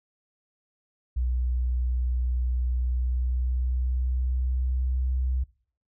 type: tone with pitch glide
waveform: sine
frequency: 61.74 to 63.95 Hz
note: B1 to C2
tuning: 0 to -39 cents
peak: -23 dBFS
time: 1.16-5.44 s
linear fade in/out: 10 ms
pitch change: +61 cents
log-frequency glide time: 2.73-5.11 s
effects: noise-tail reverb RT60 0.5 s tail -22 dB re dry